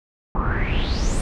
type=noise with low-pass filter sweep; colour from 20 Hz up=brown; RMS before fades=-21 dBFS; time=0.35-1.21 s; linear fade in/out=0 ms; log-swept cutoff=1000 to 9200 Hz; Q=7; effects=none